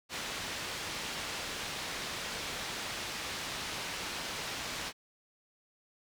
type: low-pass noise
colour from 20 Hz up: white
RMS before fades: -39 dBFS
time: 0.09-4.93 s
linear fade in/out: 50 ms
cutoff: 4500 Hz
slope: 12 dB/octave
effects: none